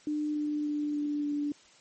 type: tone with pitch steps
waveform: sine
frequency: 300 / 297.9 / 295.9 / 293.8 / 291.8 Hz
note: D4 / D4 / D4 / D4 / D4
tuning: +37 / +25 / +13 / +1 / -11 cents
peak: -28 dBFS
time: 0.07-1.52 s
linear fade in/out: 2 ms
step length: 290 ms
effects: white hiss -58 dBFS RMS until 1.8 s + MP3 32 kbps